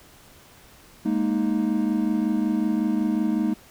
triangle chord, Ab suspended second, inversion none, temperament equal, 207.7 / 233.1 / 311.1 Hz, Ab3 / Bb3 / Eb4, 0 / 0 / 0 cents, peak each -23 dBFS, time 1.05-3.54 s, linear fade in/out 10 ms, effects pink hiss -51 dBFS RMS until 3.7 s

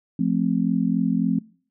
sine chord, F major, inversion none, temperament just, 174.61 / 218.3 / 261.9 Hz, F3 / A3 / C4, 0 / -13 / +2 cents, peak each -23 dBFS, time 0.19-1.39 s, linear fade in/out 5 ms, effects noise-tail reverb RT60 0.5 s tail -25 dB re dry

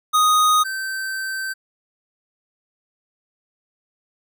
square tone pair in turn, 1244.5 / 1549.5 Hz, D#6 / G6, 0 / -21 cents, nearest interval major third, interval 379 cents, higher second, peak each -14 / -25 dBFS, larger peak first, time 0.13-0.64 / 0.64-1.54 s, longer second, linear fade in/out 20 ms, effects none

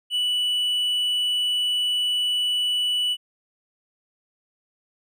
triangle tone, 2960 Hz, F#7, in tune, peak -19 dBFS, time 0.1-3.17 s, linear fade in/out 50 ms, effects none

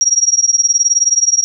sine tone with tremolo, 5660 Hz, F8, 22 cents sharp, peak -5 dBFS, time 0.01-1.44 s, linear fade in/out 0 ms, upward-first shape triangle, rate 19 Hz, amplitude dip 100%, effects none

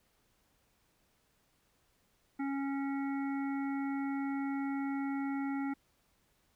harmonic tone, 275.8 Hz, C#4, 9 cents flat, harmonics 1 / 3 / 5 / 7 / 8, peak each -33 / -43 / -47 / -50 / -51 dBFS, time 2.39-5.74 s, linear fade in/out 10 ms, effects pink hiss -73 dBFS RMS until 6.55 s

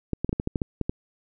clicks, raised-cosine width 3 ms, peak -12 dBFS, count 10, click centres 0.133 / 0.246 / 0.293 / 0.329 / 0.399 / 0.474 / 0.558 / 0.618 / 0.813 / 0.895 s, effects none

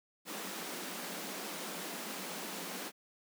pink high-pass noise, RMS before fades -42 dBFS, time 0.25-2.92 s, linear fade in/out 50 ms, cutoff 170 Hz, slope 96 dB/octave, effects none

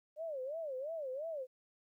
sine tone with vibrato, 582 Hz, D5, 16 cents flat, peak -38 dBFS, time 0.16-1.47 s, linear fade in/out 50 ms, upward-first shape sine, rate 2.9 Hz, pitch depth 230 cents each way, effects 13-bit

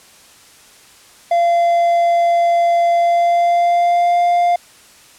triangle tone with pitch glide, 687 to 699.8 Hz, F5 to F5, -29 to +3 cents, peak -9 dBFS, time 1.31-4.56 s, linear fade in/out 5 ms, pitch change +32 cents, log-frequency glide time 2.94-4.2 s, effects white hiss -45 dBFS RMS until 5.18 s + low-pass 10000 Hz 12 dB/octave

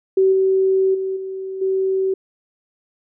sine tone with level steps, 381.8 Hz, G4, 46 cents flat, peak -11 / -13 / -20 / -25 / -16 dBFS, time 0.17-2.14 s, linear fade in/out 5 ms, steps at 0.32 / 0.94 / 1.16 / 1.61 s, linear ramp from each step 10 ms, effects none

